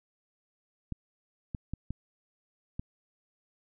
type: clicks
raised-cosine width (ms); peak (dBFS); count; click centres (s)
5; -22; 5; 0.923 / 1.548 / 1.736 / 1.906 / 2.795
effects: none

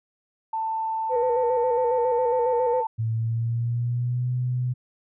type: tone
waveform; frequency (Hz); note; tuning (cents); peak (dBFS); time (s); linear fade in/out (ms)
sine; 889; A5; +18; -24; 0.53-2.87; 5
type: tone with vibrato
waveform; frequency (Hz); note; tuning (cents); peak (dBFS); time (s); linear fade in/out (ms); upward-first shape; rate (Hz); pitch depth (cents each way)
sine; 491.9; B4; -7; -20; 1.09-2.84; 50; square; 7.3; 50
type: tone with pitch glide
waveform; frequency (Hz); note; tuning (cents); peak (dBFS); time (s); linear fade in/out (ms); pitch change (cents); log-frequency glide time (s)
sine; 112.7 to 125.05; A2 to B2; +42 to +22; -22; 2.98-4.74; 20; +180; 3.15-4.31
effects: tanh soft clip ceiling -12 dBFS

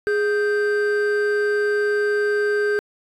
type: tone pair together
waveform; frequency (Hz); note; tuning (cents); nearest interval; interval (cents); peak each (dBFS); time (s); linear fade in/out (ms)
triangle; 415.3 / 1568; G#4 / G6; 0 / 0; octave + major seventh; 2300; -16 / -22; 0.07-2.79; 0
effects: tanh soft clip ceiling -9 dBFS

